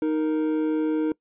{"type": "tone pair together", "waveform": "triangle", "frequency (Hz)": [311.2, 466.2], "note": ["D#4", "A#4"], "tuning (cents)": [0, 0], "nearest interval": "perfect fifth", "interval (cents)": 700, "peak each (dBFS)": [-20, -26], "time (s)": [0.02, 1.12], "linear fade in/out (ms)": 2, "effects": ["noise-tail reverb RT60 0.1 s tail -23 dB re dry", "resampled to 8000 Hz"]}